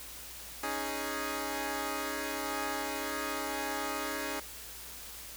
10% pulse chord, C# suspended second, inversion none, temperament equal, 277.2 / 311.1 / 415.3 Hz, C#4 / D#4 / G#4, 0 / 0 / 0 cents, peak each -30 dBFS, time 0.63-4.4 s, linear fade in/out 5 ms, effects added 57 Hz sine -55 dBFS peak until 5.36 s + white hiss -46 dBFS RMS until 5.36 s

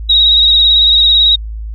sine tone with vibrato, 3800 Hz, A#7, 33 cents sharp, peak -5 dBFS, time 0.09-1.36 s, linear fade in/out 10 ms, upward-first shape sine, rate 18 Hz, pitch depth 43 cents each way, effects added 54 Hz sine -20 dBFS peak until 1.74 s

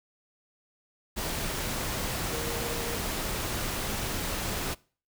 sine tone in noise, 468.4 Hz, A#4, 8 cents sharp, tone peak -36 dBFS, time 2.32-2.97 s, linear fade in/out 20 ms, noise pink, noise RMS -32 dBFS, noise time 1.16-4.75 s, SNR -7 dB, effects noise-tail reverb RT60 0.4 s tail -23 dB re dry

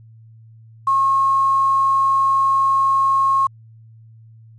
sine tone with quantisation, 1084 Hz, C#6, 39 cents flat, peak -13 dBFS, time 0.87-3.47 s, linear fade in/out 5 ms, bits 7, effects added 112 Hz sine -42 dBFS peak until 4.58 s + resampled to 22050 Hz

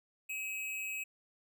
square tone with amplitude modulation, 2550 Hz, D#7, 42 cents sharp, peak -35 dBFS, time 0.29-1.04 s, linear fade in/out 10 ms, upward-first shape sine, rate 197 Hz, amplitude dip 55%, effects none

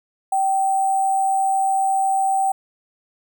sine tone with sample-and-hold, 774 Hz, G5, 22 cents flat, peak -16 dBFS, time 0.32-2.52 s, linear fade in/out 5 ms, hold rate 8820 Hz, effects none

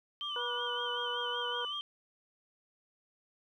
sine tone with vibrato, 3100 Hz, G7, 20 cents flat, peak -36 dBFS, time 0.21-1.81 s, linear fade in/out 0 ms, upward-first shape sine, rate 5.3 Hz, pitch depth 67 cents each way
triangle tone, 1174.7 Hz, D6, in tune, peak -40 dBFS, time 0.21-1.81 s, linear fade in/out 20 ms
harmonic tone, 485 Hz, B4, 31 cents flat, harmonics 1 / 2 / 3, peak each -40 / -40 / -40 dBFS, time 0.36-1.65 s, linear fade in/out 2 ms
effects none

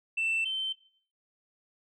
sine tone pair in turn, 2670 / 3094 Hz, E7 / G7, +22 / -23 cents, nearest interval minor third, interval 255 cents, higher second, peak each -25 / -28 dBFS, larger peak first, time 0.17-0.45 / 0.45-0.73 s, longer neither, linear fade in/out 10 ms, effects noise-tail reverb RT60 0.5 s tail -18 dB re dry + tanh soft clip ceiling -24 dBFS

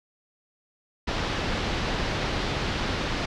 pink low-pass noise, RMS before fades -28 dBFS, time 1.07-3.26 s, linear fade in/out 10 ms, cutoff 4800 Hz, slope 24 dB/octave, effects none

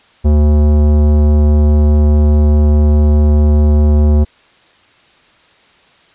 sine tone with tanh clipping, 74.6 Hz, D2, 28 cents sharp, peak -8 dBFS, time 0.24-4.25 s, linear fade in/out 20 ms, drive 16 dB, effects white hiss -48 dBFS RMS until 6.14 s + resampled to 8000 Hz

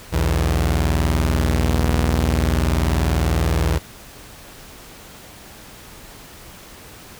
sawtooth tone pair together, 60.6 / 80.89 Hz, B1 / E2, -32 / -32 cents, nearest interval perfect fourth, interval 500 cents, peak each -15 dBFS, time 0.12-3.79 s, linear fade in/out 20 ms, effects pink hiss -41 dBFS RMS until 7.19 s

